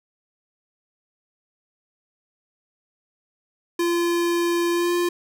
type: tone with pitch glide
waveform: square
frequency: 343.8 to 349.4 Hz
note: F4 to F4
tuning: -27 to +1 cents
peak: -20 dBFS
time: 3.79-5.09 s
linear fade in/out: 5 ms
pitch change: +28 cents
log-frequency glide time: 4.72-4.93 s
effects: none